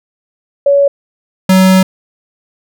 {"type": "tone pair in turn", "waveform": ["sine", "square"], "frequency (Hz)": [563, 187.88], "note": ["C#5", "F#3"], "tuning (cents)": [27, 27], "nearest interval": "octave + perfect fifth", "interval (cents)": 1900, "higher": "first", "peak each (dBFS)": -5, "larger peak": "neither", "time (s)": [[0.66, 0.88], [1.49, 1.83]], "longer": "second", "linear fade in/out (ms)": 5, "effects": []}